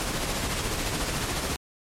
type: noise with tremolo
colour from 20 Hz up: pink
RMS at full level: -27 dBFS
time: 0-1.56 s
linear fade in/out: 0 ms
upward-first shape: sine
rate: 14 Hz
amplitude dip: 35%
effects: low-pass 11000 Hz 12 dB/octave + MP3 64 kbps